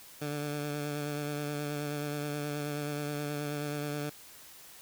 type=tone with vibrato; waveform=15% pulse; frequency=146.83 Hz; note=D3; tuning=in tune; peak=-27 dBFS; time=0.21-4.1 s; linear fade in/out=10 ms; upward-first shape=sine; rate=9.4 Hz; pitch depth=23 cents each way; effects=white hiss -52 dBFS RMS until 4.81 s